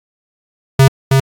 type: tone with echo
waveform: square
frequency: 134.7 Hz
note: C#3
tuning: 49 cents flat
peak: -5 dBFS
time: 0.79-0.88 s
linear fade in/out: 5 ms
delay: 320 ms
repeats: 1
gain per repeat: -3 dB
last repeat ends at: 1.2 s
effects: AAC 48 kbps